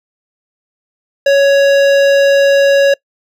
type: tone with hard clipping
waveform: sine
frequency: 557 Hz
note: C#5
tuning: 8 cents sharp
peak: -8 dBFS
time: 1.26-2.94 s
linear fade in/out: 5 ms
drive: 15 dB
effects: noise-tail reverb RT60 0.1 s tail -25 dB re dry